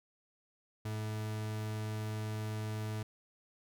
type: tone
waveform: 40% pulse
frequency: 107.9 Hz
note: A2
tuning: 33 cents flat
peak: -35 dBFS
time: 0.85-3.03 s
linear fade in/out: 5 ms
effects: none